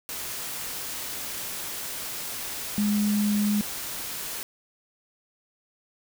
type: tone in noise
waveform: sine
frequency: 207.7 Hz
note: G#3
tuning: in tune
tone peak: -21 dBFS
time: 2.78-3.61 s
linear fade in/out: 0 ms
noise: white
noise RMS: -34 dBFS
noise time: 0.09-4.43 s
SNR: +10 dB
effects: none